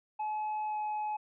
triangle tone with pitch glide, 854 to 848.6 Hz, G#5 to G#5, +48 to +37 cents, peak -30 dBFS, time 0.19-1.17 s, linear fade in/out 10 ms, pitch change -11 cents, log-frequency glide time 0.67-0.77 s, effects resampled to 8000 Hz

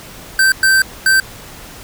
square tone bursts at uneven times, 1555 Hz, G6, 14 cents flat, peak -9 dBFS, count 3, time 0.39-0.52 / 0.63-0.82 / 1.06-1.2 s, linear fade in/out 2 ms, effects pink hiss -35 dBFS RMS until 1.83 s

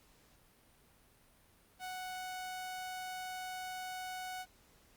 sawtooth tone, 740 Hz, F#5, in tune, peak -37 dBFS, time 1.79-4.46 s, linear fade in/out 50 ms, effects pink hiss -66 dBFS RMS until 4.96 s + Opus 48 kbps

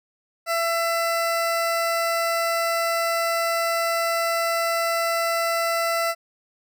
20% pulse tone, 670 Hz, E5, 28 cents sharp, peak -16 dBFS, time 0.46-6.15 s, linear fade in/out 50 ms, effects none

